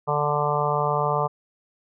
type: harmonic tone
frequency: 147.4 Hz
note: D3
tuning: 7 cents sharp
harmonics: 1 / 3 / 4 / 5 / 6 / 7 / 8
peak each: -28 / -28 / -28 / -28 / -28 / -28 / -28 dBFS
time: 0.07-1.28 s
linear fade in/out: 20 ms
effects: none